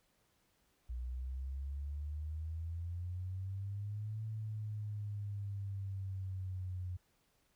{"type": "exponential two-way sweep", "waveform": "sine", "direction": "up then down", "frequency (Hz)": [60, 110, 90], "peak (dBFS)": -38, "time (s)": [0.89, 6.97], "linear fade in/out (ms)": 10, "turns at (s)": 4.24, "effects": ["pink hiss -75 dBFS RMS until 7.55 s"]}